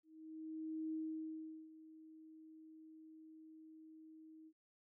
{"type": "tone with ADSR envelope", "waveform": "sine", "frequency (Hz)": 316.4, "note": "D#4", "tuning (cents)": 29, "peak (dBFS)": -39, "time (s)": [0.03, 4.53], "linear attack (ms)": 900, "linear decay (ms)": 760, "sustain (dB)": -17, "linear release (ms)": 60, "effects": []}